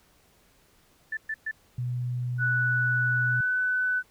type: tone bursts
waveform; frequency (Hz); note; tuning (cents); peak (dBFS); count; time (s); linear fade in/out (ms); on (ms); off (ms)
sine; 1760; A6; 0; -28; 3; 1.12-1.513; 5; 51; 120
type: tone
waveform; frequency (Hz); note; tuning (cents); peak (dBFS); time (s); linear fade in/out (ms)
sine; 123.47; B2; 0; -27; 1.78-3.41; 5
type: tone with pitch glide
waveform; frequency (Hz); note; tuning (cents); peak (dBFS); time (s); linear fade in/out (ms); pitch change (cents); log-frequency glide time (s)
sine; 1480 to 1500.7; F#6 to F#6; 0 to +24; -23; 2.38-4.03; 50; +24; 3.26-3.45
effects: pink hiss -62 dBFS RMS until 4.1 s